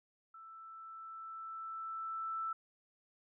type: tone with level ramp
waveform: sine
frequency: 1324 Hz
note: E6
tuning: 7 cents sharp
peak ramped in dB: -51 to -35 dBFS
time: 0.34-2.53 s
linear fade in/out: 5 ms
effects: none